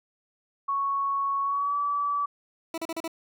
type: tone with pitch glide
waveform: sine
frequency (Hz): 1108.7 to 1151.1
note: C#6 to D6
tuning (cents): 0 to -35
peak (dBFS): -24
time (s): 0.68-2.26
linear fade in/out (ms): 10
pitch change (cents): +65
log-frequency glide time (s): 1.43-1.76
type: tone bursts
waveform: 20% pulse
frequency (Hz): 327.8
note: E4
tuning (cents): -10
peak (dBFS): -25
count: 5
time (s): 2.74-3.078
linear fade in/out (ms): 2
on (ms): 38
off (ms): 37
effects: none